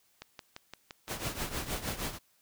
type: click train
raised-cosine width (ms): 0.2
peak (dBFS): -25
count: 7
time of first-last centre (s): 0.22-1.253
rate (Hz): 5.81
type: noise with tremolo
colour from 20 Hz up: pink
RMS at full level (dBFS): -33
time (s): 1.07-2.19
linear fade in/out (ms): 50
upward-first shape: triangle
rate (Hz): 6.4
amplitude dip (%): 80
effects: white hiss -69 dBFS RMS until 2.41 s